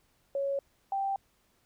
sine tone pair in turn, 554.4 / 784 Hz, C#5 / G5, 0 / 0 cents, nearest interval tritone, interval 600 cents, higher second, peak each -28 dBFS, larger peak neither, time 0.35-0.59 / 0.92-1.16 s, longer neither, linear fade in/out 2 ms, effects pink hiss -70 dBFS RMS until 1.65 s

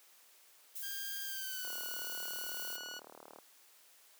violet noise, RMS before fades -43 dBFS, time 0.75-2.77 s, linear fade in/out 10 ms
15% pulse tone with pitch glide, 1606 to 1464.2 Hz, G6 to F#6, +41 to -19 cents, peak -37 dBFS, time 0.82-3 s, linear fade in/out 20 ms, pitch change -160 cents, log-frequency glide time 1.25-1.73 s
click train, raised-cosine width 1 ms, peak -35 dBFS, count 67, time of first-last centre 1.65-3.387 s, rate 38 Hz
effects white hiss -63 dBFS RMS until 4.19 s + high-pass 400 Hz 12 dB/octave

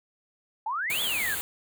sine exponential two-way sweep, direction up then down, 831 to 3518 to 1554 Hz, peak -27 dBFS, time 0.66-1.35 s, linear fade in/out 5 ms, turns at 1.02 s
white band-stop noise, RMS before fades -32 dBFS, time 0.9-1.41 s, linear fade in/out 0 ms, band 4500 to 6600 Hz, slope 96 dB/octave
effects none

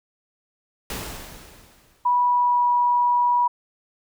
pink noise with exponential decay, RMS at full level -29 dBFS, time 0.9-2.28 s, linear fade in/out 2 ms, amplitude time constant 300 ms
sine tone with pitch glide, 979 to 971.1 Hz, B5 to B5, -15 to -29 cents, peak -16 dBFS, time 2.05-3.48 s, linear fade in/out 10 ms, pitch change -14 cents, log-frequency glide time 2.22-2.67 s
effects none

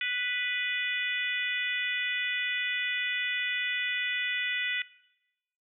harmonic tone, 493.9 Hz, B4, in tune, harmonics 3 / 4 / 5 / 6 / 7, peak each -37 / -32 / -33 / -37 / -38 dBFS, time 0.01-4.82 s, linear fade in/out 2 ms, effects noise-tail reverb RT60 0.9 s tail -19 dB re dry

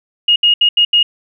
sine tone bursts at uneven times, 2865 Hz, F7, 44 cents sharp, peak -7 dBFS, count 5, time 0.28-0.36 / 0.43-0.54 / 0.61-0.69 / 0.77-0.85 / 0.93-1.03 s, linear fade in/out 5 ms, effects none

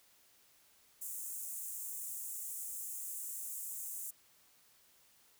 pink high-pass noise, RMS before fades -43 dBFS, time 1.01-4.11 s, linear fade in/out 10 ms, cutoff 7100 Hz, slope 48 dB/octave, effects white hiss -67 dBFS RMS until 5.39 s

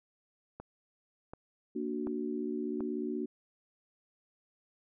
click train, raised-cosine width 1 ms, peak -29 dBFS, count 4, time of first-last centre 0.6-2.806 s, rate 1.36 Hz
sine chord, Bb augmented, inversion none, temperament equal, 233.1 / 293.7 / 370 Hz, Bb3 / D4 / F#4, 0 / 0 / 0 cents, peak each -37 dBFS, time 1.75-3.26 s, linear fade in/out 10 ms
effects none

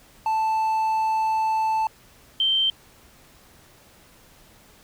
triangle / sine tone pair in turn, 880 / 3127 Hz, A5 / G7, 0 / -5 cents, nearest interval octave + minor seventh, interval 2195 cents, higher second, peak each -18 dBFS, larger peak neither, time 0.26-1.87 / 2.4-2.7 s, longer first, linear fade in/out 2 ms, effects pink hiss -53 dBFS RMS until 4.83 s

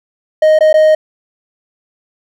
triangle tone with dropouts, 622.3 Hz, D#5, in tune, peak -3 dBFS, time 0.42-0.95 s, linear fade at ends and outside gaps 5 ms, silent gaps 0.589-0.607 / 0.729-0.74 s, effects none

